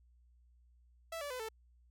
sawtooth tone with pitch steps, 659 / 577 / 505.2 / 442.4 Hz, E5 / D5 / B4 / A4, -1 / -31 / +39 / +9 cents, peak -36 dBFS, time 1.12-1.488 s, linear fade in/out 5 ms, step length 92 ms, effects added 60 Hz sine -63 dBFS peak until 1.9 s

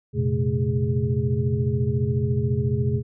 sine tone cluster, 88.7 / 118.5 / 132.7 / 216.5 / 411.9 Hz, F2 / A#2 / C3 / A3 / G#4, +27 / +29 / +25 / -28 / -14 cents, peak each -28 / -24 / -24 / -30 / -29 dBFS, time 0.13-3.03 s, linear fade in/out 50 ms, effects none

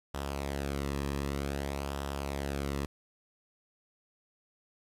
sawtooth tone with flanger, 70 Hz, C#2, 18 cents sharp, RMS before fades -35 dBFS, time 0.14-2.86 s, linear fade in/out 5 ms, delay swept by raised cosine 0.45 to 1.39 ms, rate 0.53 Hz, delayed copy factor -0.55, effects resampled to 32000 Hz + 9-bit

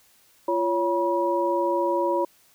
sine tone cluster, 345.6 / 559 / 964 Hz, F4 / C#5 / B5, -18 / +14 / -42 cents, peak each -25 dBFS, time 0.48-2.25 s, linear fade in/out 5 ms, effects white hiss -59 dBFS RMS until 2.54 s

